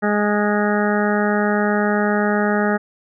harmonic tone, 207.7 Hz, G#3, in tune, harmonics 1 / 2 / 3 / 4 / 6 / 7 / 8 / 9, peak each -19 / -22 / -24 / -25 / -27 / -27 / -28 / -29 dBFS, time 0.02-2.78 s, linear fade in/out 20 ms, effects none

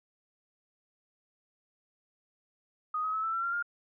sine tone with pitch steps, 1244.5 / 1270.6 / 1297.3 / 1324.6 / 1352.4 / 1380.9 / 1409.9 Hz, D#6 / D#6 / E6 / E6 / E6 / F6 / F6, 0 / +36 / -28 / +8 / +44 / -20 / +16 cents, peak -29 dBFS, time 2.94-3.626 s, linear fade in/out 5 ms, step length 98 ms, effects none

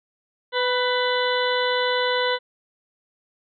harmonic tone with a mistuned harmonic, 498.8 Hz, B4, 17 cents sharp, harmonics 1 / 2 / 3 / 4 / 6 / 7 / 8, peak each -23 / -26 / -28 / -29 / -31 / -31 / -32 dBFS, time 0.52-2.39 s, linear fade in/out 50 ms, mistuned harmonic 2, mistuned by -25 cents, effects none

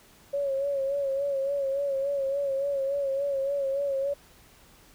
sine tone with vibrato, 553 Hz, C#5, 4 cents flat, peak -25 dBFS, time 0.33-4.14 s, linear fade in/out 10 ms, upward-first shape sine, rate 3.5 Hz, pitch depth 49 cents each way, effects pink hiss -56 dBFS RMS until 4.94 s

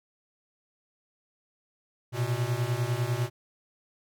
square beating tone pair, 116.8 / 126.8 Hz, A#2 / B2, +4 / +46 cents, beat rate 10 Hz, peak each -30 dBFS, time 2.12-3.3 s, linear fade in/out 50 ms, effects none

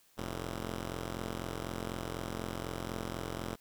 5% pulse tone pair together, 44.05 / 111 Hz, F1 / A2, +16 / +16 cents, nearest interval octave + major third, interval 1600 cents, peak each -27 / -31 dBFS, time 0.17-3.56 s, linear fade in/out 20 ms, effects white hiss -66 dBFS RMS until 3.6 s

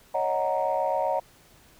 sine chord, D# minor seventh, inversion third, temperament equal, 554.4 / 622.3 / 740 / 932.3 Hz, C#5 / D#5 / F#5 / A#5, 0 / 0 / 0 / 0 cents, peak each -28 dBFS, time 0.14-1.2 s, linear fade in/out 10 ms, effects tanh soft clip ceiling -15 dBFS + pink hiss -56 dBFS RMS until 1.79 s

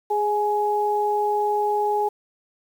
sine tone pair together, 415.3 / 837.3 Hz, G#4 / G#5, 0 / +14 cents, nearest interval octave, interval 1214 cents, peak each -23 / -21 dBFS, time 0.1-2.09 s, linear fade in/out 10 ms, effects 8-bit

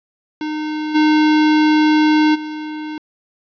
square tone with level steps, 306.3 Hz, D#4, 27 cents flat, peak -21 / -11 / -25 dBFS, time 0.41-2.98 s, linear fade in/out 2 ms, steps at 0.94 / 2.34 s, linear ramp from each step 20 ms, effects resampled to 11025 Hz + 8-bit

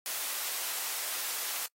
white high-pass noise, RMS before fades -35 dBFS, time 0.06-1.66 s, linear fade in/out 0 ms, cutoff 600 Hz, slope 12 dB/octave, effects noise-tail reverb RT60 0.1 s tail -25 dB re dry + AAC 48 kbps

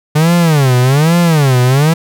45% pulse tone with vibrato, 146.83 Hz, D3, in tune, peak -7 dBFS, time 0.15-1.94 s, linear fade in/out 10 ms, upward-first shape sine, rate 1.2 Hz, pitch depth 290 cents each way, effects none

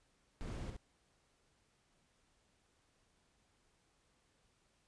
brown noise with echo, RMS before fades -44 dBFS, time 0.41-0.7 s, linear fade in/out 0 ms, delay 65 ms, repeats 1, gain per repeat -4 dB, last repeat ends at 0.765 s, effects pink hiss -75 dBFS RMS until 4.87 s + resampled to 22050 Hz

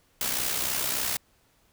white noise with amplitude modulation, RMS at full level -26 dBFS, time 0.21-1.17 s, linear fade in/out 2 ms, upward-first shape sine, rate 63.5 Hz, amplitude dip 55%, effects pink hiss -65 dBFS RMS until 1.72 s

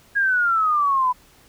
sine exponential sweep, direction down, 1651 to 987.8 Hz, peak -16 dBFS, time 0.15-1.13 s, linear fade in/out 20 ms, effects pink hiss -53 dBFS RMS until 1.48 s

